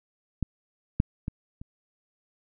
clicks, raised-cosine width 5 ms, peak -14 / -8 / -18 / -28 dBFS, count 4, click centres 0.427 / 1.001 / 1.281 / 1.615 s, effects none

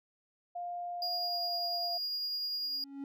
sine tone with pitch glide, 703 to 691.7 Hz, F5 to F5, +11 to -17 cents, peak -36 dBFS, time 0.55-1.98 s, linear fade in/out 10 ms, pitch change -28 cents, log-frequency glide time 0.94-1.57 s
triangle tone with tremolo, 4850 Hz, D#8, 45 cents flat, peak -31 dBFS, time 1.02-2.84 s, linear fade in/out 2 ms, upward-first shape triangle, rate 10 Hz, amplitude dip 25%
triangle tone with exponential growth, 277.2 Hz, C#4, in tune, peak -34 dBFS, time 2.53-3.04 s, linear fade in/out 1 ms, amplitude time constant 110 ms
effects none

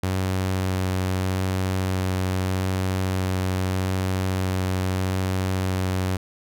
sawtooth tone with vibrato, 93.6 Hz, F#2, 20 cents sharp, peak -18 dBFS, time 0.03-6.17 s, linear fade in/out 5 ms, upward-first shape sine, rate 0.8 Hz, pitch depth 10 cents each way, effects none

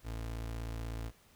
30% pulse tone, 56.3 Hz, A1, 40 cents sharp, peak -35 dBFS, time 0.03-1.12 s, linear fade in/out 50 ms, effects pink hiss -64 dBFS RMS until 1.35 s

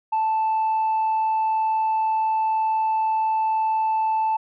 sine tone, 879 Hz, A5, 2 cents flat, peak -17 dBFS, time 0.12-4.37 s, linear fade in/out 10 ms, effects tanh soft clip ceiling -17 dBFS

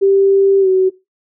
sine tone with pitch glide, 392 to 375.8 Hz, G4 to F#4, 0 to +27 cents, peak -8 dBFS, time 0.01-0.9 s, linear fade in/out 20 ms, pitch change -73 cents, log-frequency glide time 0.6-0.68 s, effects noise-tail reverb RT60 0.2 s tail -17 dB re dry

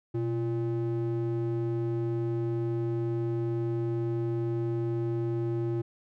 triangle ring-modulated tone, 233.1 Hz, A#3, in tune, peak -22 dBFS, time 0.14-5.82 s, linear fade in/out 10 ms, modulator 111 Hz, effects none

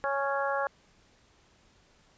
harmonic tone, 277.2 Hz, C#4, in tune, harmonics 2 / 3 / 4 / 5 / 6, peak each -31 / -33 / -34 / -35 / -36 dBFS, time 0.04-0.67 s, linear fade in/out 0 ms, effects pink hiss -63 dBFS RMS until 2.17 s + resampled to 16000 Hz

